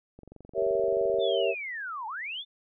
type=click train; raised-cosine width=2 ms; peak=-34 dBFS; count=24; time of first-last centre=0.19-1.186 s; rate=23.1 Hz
type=chord; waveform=sine; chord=G diminished seventh; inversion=none; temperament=equal; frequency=392 / 466.2 / 554.4 / 659.3 Hz; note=G4 / Bb4 / Db5 / Fb5; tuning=0 / 0 / 0 / 0 cents; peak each=-29 dBFS; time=0.54-1.55 s; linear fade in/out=50 ms
type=linear two-way sweep; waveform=sine; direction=down then up; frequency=3633 to 830.6 to 3633 Hz; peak=-33 dBFS; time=1.19-2.45 s; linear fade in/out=50 ms; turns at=2.07 s
effects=none